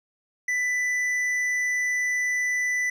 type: tone with hard clipping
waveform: sine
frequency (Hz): 1988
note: B6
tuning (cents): +11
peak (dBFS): -24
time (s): 0.48-2.9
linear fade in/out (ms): 5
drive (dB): 6
effects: none